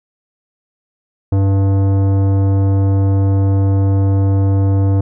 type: tone with tanh clipping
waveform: sine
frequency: 97.7 Hz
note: G2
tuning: 5 cents flat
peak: -12 dBFS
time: 1.32-5.01 s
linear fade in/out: 5 ms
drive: 15 dB
effects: none